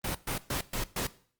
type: noise bursts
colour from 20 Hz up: pink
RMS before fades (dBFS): -32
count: 5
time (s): 0.04-1.07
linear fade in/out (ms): 5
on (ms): 110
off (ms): 120
effects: noise-tail reverb RT60 0.5 s tail -18 dB re dry + Opus 32 kbps